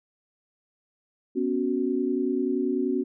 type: chord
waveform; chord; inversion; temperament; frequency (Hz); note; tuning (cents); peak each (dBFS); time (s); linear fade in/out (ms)
sine; B suspended second; none; equal; 246.9 / 277.2 / 370; B3 / C#4 / F#4; 0 / 0 / 0; -28 / -27 / -27; 1.35-3.04; 20
effects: none